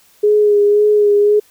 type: tone with vibrato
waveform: sine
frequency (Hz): 415.3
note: G#4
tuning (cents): 0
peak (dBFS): -8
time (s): 0.23-1.4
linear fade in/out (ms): 10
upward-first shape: sine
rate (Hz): 1.9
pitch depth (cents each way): 25
effects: white hiss -51 dBFS RMS until 1.5 s